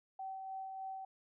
sine tone with tremolo, 767 Hz, G5, 38 cents flat, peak -40 dBFS, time 0.19-1.05 s, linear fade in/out 5 ms, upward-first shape sine, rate 3.3 Hz, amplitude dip 30%, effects none

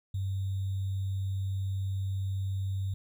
sine tone with sample-and-hold, 96.5 Hz, G2, 27 cents flat, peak -29 dBFS, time 0.14-2.94 s, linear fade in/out 5 ms, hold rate 3675 Hz, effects none

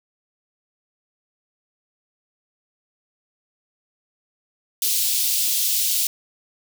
white high-pass noise, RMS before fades -21 dBFS, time 4.82-6.07 s, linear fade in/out 2 ms, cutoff 3100 Hz, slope 24 dB/octave, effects none

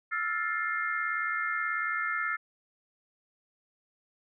sine chord, F major seventh, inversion third, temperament equal with one note detuned, 1318.5 / 1396.9 / 1760 / 2116 Hz, E6 / F6 / A6 / C7, 0 / 0 / 0 / +19 cents, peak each -34 / -34 / -33 / -35 dBFS, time 0.11-2.37 s, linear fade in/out 20 ms, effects none

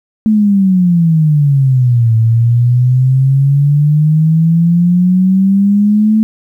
sine exponential two-way sweep, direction down then up, 220 to 111.7 to 220 Hz, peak -6 dBFS, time 0.26-6.23 s, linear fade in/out 0 ms, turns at 2.16 s, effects 8-bit

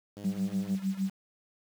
click train, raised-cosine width 2 ms, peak -32 dBFS, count 60, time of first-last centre 0.17-0.748 s, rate 102 Hz
sine tone with tremolo, 192.7 Hz, G3, 29 cents flat, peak -25 dBFS, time 0.24-1.1 s, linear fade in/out 10 ms, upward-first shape sine, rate 6.6 Hz, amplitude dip 85%
effects high-pass 60 Hz 12 dB/octave + 8-bit

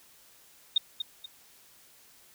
sine tone with echo, 3690 Hz, A#7, 18 cents flat, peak -19 dBFS, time 0.76-0.78 s, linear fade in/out 5 ms, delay 240 ms, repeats 2, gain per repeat -9 dB, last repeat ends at 1.26 s, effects white hiss -58 dBFS RMS until 2.34 s

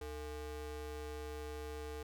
square ring-modulated tone, 188.7 Hz, F#3, 34 cents sharp, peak -40 dBFS, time 0.01-2.03 s, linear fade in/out 5 ms, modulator 260 Hz, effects none

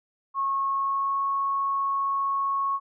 sine tone with pitch glide, 1093 to 1101.2 Hz, C#6 to C#6, -25 to -12 cents, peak -23 dBFS, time 0.34-2.8 s, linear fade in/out 50 ms, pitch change +13 cents, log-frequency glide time 0.69-1.22 s, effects none

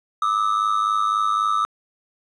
triangle ring-modulated tone, 1243 Hz, D#6, 2 cents flat, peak -13 dBFS, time 0.22-1.65 s, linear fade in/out 0 ms, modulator 51.9 Hz, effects resampled to 24000 Hz + 9-bit

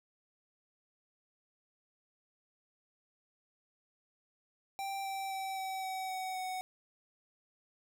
square tone with pitch steps, 784 / 777.2 / 770.5 / 763.9 / 757.3 / 750.8 / 744.3 Hz, G5 / G5 / G5 / G5 / F#5 / F#5 / F#5, 0 / -15 / -30 / -45 / +40 / +25 / +10 cents, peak -37 dBFS, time 4.79-6.61 s, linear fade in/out 0 ms, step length 260 ms, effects none

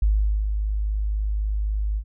sine tone with ADSR envelope, 51.91 Hz, G#1, in tune, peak -15 dBFS, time 0.02-2.04 s, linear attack 5 ms, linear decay 430 ms, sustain -6 dB, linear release 70 ms, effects none

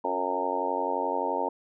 harmonic tone with a mistuned harmonic, 91.6 Hz, F#2, 17 cents flat, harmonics 3 / 4 / 5 / 6 / 7 / 8 / 9 / 10, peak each -37 / -37 / -34 / -34 / -35 / -38 / -34 / -30 dBFS, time 0.04-1.49 s, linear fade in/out 5 ms, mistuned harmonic 4, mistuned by -21 cents, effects none

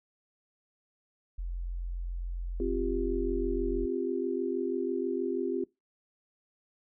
sine tone, 43.65 Hz, F1, in tune, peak -32 dBFS, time 1.38-3.86 s, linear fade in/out 10 ms
sine chord, C suspended fourth, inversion none, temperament equal with one note detuned, 261.6 / 349.2 / 395.4 Hz, C4 / F4 / G4, 0 / 0 / +15 cents, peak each -34 / -32 / -33 dBFS, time 2.6-5.64 s, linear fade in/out 2 ms
effects noise-tail reverb RT60 0.2 s tail -22 dB re dry

